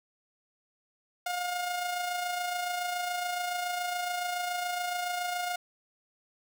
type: tone with amplitude modulation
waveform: sawtooth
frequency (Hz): 713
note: F5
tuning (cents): +36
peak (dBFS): -25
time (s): 1.26-5.56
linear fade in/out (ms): 5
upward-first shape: sine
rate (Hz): 27.1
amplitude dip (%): 40
effects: none